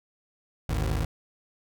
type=tone pair together; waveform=25% pulse; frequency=53.7 / 76 Hz; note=A1 / D#2; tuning=-41 / -40 cents; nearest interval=tritone; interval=601 cents; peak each=-23 / -26 dBFS; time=0.69-1.05 s; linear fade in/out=5 ms; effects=none